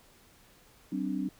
sine chord, G suspended fourth, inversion none, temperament equal with one note detuned, 191.3 / 261.6 / 293.7 Hz, G3 / C4 / D4, -42 / 0 / 0 cents, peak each -34 dBFS, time 0.92-1.29 s, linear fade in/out 5 ms, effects pink hiss -60 dBFS RMS until 1.39 s

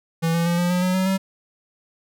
square tone with pitch steps, 164.81 / 168.37 / 172.01 / 175.72 / 179.52 / 183.4 / 187.36 / 191.41 Hz, E3 / E3 / F3 / F3 / F3 / F#3 / F#3 / G3, 0 / +37 / -26 / +11 / +48 / -15 / +22 / -41 cents, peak -19 dBFS, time 0.22-1.18 s, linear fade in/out 20 ms, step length 120 ms, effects none

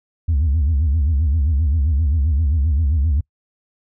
sine tone with vibrato, 74.8 Hz, D2, 32 cents sharp, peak -12 dBFS, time 0.28-3.21 s, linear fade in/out 10 ms, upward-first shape sine, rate 7.6 Hz, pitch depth 200 cents each way, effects noise-tail reverb RT60 0.1 s tail -26 dB re dry + tanh soft clip ceiling -12 dBFS

